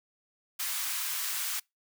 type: high-pass noise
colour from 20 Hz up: white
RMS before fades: -33 dBFS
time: 0.59-1.6 s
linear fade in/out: 10 ms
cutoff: 990 Hz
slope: 24 dB/octave
effects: noise-tail reverb RT60 0.2 s tail -26 dB re dry